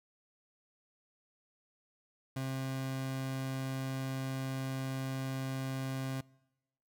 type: tone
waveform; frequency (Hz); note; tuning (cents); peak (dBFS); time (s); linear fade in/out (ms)
30% pulse; 132.8; C3; +26; -32; 2.36-6.21; 5
effects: noise-tail reverb RT60 1.0 s tail -25 dB re dry

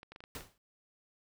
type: clicks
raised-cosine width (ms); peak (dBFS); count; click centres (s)
0.3; -33; 7; 0.031 / 0.12 / 0.161 / 0.205 / 0.239 / 0.364 / 0.408
type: noise with exponential decay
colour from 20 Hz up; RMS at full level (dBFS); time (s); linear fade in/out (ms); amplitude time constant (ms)
pink; -40; 0.35-0.58; 1; 49
effects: none

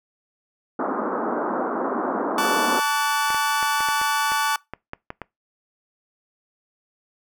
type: band-pass noise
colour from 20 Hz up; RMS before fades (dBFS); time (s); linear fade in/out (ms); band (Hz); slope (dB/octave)
pink; -25; 0.79-2.8; 5; 220 to 1400; 48
type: chord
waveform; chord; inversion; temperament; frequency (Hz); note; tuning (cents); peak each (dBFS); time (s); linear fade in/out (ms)
40% pulse; D major; second; equal with one note detuned; 880 / 1145.2 / 1480; A5 / D6 / F#6; 0 / -44 / 0; -23 / -23 / -25; 2.38-4.56; 2
type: clicks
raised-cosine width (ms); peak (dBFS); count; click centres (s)
0.5; -16; 11; 3.304 / 3.346 / 3.628 / 3.806 / 3.887 / 4.015 / 4.319 / 4.736 / 4.934 / 5.104 / 5.217
effects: noise-tail reverb RT60 0.2 s tail -23 dB re dry

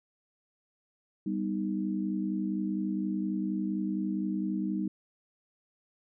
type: chord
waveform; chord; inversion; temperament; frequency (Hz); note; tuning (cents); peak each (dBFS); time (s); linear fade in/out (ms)
sine; G augmented; none; equal; 196 / 246.9 / 311.1; G3 / B3 / D#4; 0 / 0 / 0; -31 / -37 / -33; 1.26-4.88; 5
effects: none

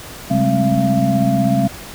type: tone cluster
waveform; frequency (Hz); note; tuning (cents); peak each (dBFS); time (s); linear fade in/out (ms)
sine; 133.2 / 193.7 / 210 / 266.3 / 680; C3 / G3 / G#3 / C4 / F5; +31 / -20 / +19 / +31 / -46; -19; 0.3-1.68; 10
effects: pink hiss -34 dBFS RMS until 1.94 s

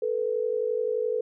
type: tone pair together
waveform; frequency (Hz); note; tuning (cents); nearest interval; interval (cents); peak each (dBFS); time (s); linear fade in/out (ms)
sine; 438.6 / 490.2; A4 / B4; -6 / -13; major second; 193; -27; 0.02-1.21; 5
effects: none

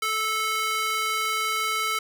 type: tone with high-pass filter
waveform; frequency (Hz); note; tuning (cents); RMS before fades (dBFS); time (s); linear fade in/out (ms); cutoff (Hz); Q
square; 437.1; A4; -11; -26; 0.02-1.99; 5; 1500; 1.5
effects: none

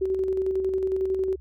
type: tone with tremolo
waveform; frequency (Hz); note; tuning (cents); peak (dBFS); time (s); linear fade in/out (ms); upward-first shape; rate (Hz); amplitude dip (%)
sine; 379.9; F#4; +46; -21; 0.01-1.36; 10; square; 11; 35
effects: added 69 Hz sine -42 dBFS peak until 1.4 s

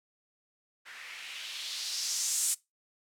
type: noise with low-pass filter sweep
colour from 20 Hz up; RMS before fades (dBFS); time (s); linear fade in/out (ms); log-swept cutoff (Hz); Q
violet; -35; 0.85-2.55; 20; 1700 to 8800; 2.3
effects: noise-tail reverb RT60 0.2 s tail -21 dB re dry

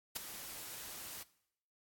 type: noise with ADSR envelope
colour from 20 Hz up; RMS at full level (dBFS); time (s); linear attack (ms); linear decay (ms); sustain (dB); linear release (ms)
white; -36; 0.15-1.23; 15; 9; -11; 4
effects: noise-tail reverb RT60 0.7 s tail -19 dB re dry + AAC 64 kbps

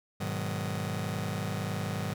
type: chord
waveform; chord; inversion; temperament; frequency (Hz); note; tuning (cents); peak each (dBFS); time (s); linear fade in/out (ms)
sawtooth; G# minor seventh; none; just; 103.83 / 124.59 / 155.74 / 186.89; G#2 / B2 / D#3 / F#3; 0 / +16 / +2 / +18; -31 / -35 / -32 / -33; 0.2-2.14; 10
effects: none

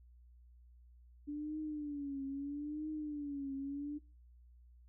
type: tone with vibrato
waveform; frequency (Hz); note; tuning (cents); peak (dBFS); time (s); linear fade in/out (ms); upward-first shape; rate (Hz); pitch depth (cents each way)
sine; 290.2; D4; -21; -38; 1.27-3.99; 20; triangle; 0.77; 120
effects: noise-tail reverb RT60 0.3 s tail -22 dB re dry + added 60 Hz sine -58 dBFS peak until 4.88 s

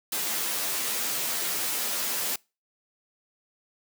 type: noise with comb filter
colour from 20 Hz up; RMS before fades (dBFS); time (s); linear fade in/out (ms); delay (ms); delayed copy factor
white; -29; 0.12-2.36; 5; 11; -0.8
effects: noise-tail reverb RT60 0.3 s tail -26 dB re dry + high-pass 200 Hz 12 dB/octave

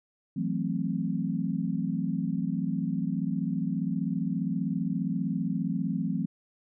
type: chord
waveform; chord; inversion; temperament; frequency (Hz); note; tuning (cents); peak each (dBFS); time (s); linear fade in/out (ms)
sine; F# half-diminished seventh; third; equal; 164.81 / 185 / 220 / 261.6; E3 / F#3 / A3 / C4; 0 / 0 / 0 / 0; -32 / -31 / -33 / -33; 0.36-6.26; 10
effects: none

